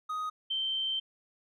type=tone pair in turn; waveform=triangle / sine; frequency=1250 / 3117 Hz; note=D#6 / G7; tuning=+8 / -11 cents; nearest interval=octave + major third; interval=1581 cents; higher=second; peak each=-30 / -29 dBFS; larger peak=second; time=0.09-0.3 / 0.5-1 s; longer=second; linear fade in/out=10 ms; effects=none